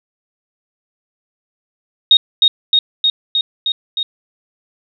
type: tone with echo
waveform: sine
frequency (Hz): 3729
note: A#7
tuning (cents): 0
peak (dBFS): -4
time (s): 2.11-2.17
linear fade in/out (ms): 2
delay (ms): 310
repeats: 6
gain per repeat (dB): -2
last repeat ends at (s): 4.03
effects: none

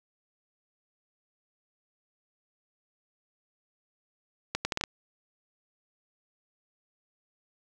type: accelerating click train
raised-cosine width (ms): 0.2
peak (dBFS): -11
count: 6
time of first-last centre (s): 4.55-4.838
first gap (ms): 100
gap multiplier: 0.72
effects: none

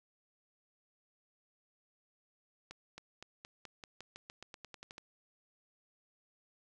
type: accelerating click train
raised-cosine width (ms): 0.2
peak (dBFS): -30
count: 16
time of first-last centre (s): 2.71-4.981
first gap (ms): 270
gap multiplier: 0.91
effects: none

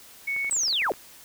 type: tone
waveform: sine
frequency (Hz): 2217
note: C#7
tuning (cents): 0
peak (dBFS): -25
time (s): 0.27-0.5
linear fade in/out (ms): 10
type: clicks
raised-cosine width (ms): 0.5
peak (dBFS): -28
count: 12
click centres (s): 0.364 / 0.446 / 0.497 / 0.527 / 0.565 / 0.634 / 0.681 / 0.728 / 0.821 / 0.866 / 0.896 / 0.937
type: linear sweep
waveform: sine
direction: down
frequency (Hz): 8200 to 293.7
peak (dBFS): -22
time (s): 0.51-0.92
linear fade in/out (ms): 0
effects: white hiss -49 dBFS RMS until 1.24 s

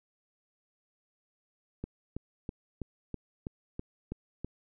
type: click train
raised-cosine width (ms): 3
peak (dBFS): -23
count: 9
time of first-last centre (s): 1.84-4.446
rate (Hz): 3.07
effects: none

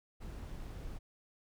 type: noise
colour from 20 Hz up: brown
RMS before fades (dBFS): -44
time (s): 0.2-0.99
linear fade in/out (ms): 20
effects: none

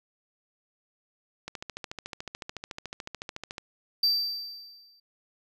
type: click train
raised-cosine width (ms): 0.2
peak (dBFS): -19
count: 30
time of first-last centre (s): 1.48-3.581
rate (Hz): 13.8
type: tone with exponential decay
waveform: triangle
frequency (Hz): 4666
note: D8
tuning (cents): -12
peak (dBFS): -18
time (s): 4.03-5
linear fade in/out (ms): 5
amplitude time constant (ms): 210
effects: none

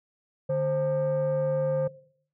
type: tone pair together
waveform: sine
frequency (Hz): 148.78 / 527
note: D3 / C5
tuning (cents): +23 / +12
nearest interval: octave + minor seventh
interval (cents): 2189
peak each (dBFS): -27 / -23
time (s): 0.49-1.88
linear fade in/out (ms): 10
effects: noise-tail reverb RT60 0.6 s tail -19 dB re dry + tanh soft clip ceiling -21 dBFS

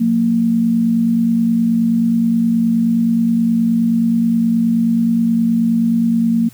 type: tone pair together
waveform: sine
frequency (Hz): 181.42 / 230.9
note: F#3 / A#3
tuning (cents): -34 / -16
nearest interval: major third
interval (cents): 418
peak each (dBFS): -20 / -12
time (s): 0-6.49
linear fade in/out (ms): 10
effects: added 120 Hz sine -42 dBFS peak until 6.53 s + white hiss -47 dBFS RMS until 6.53 s

